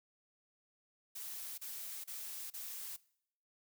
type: noise bursts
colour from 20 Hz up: blue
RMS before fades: -45 dBFS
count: 4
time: 1.15-2.966 s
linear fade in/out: 10 ms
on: 430 ms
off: 32 ms
effects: noise-tail reverb RT60 0.7 s tail -22 dB re dry